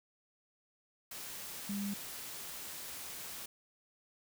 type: tone in noise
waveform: sine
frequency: 201.4 Hz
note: G3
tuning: 47 cents sharp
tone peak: -35 dBFS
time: 1.69-1.94 s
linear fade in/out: 5 ms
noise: white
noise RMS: -45 dBFS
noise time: 1.11-3.46 s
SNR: +7 dB
effects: none